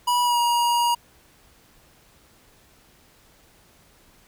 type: tone with pitch glide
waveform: square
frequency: 974 to 951.8 Hz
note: B5 to A#5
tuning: -24 to +36 cents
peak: -19 dBFS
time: 0.07-0.95 s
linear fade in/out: 10 ms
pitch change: -40 cents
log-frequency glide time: 0.23-0.39 s
effects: pink hiss -56 dBFS RMS until 4.27 s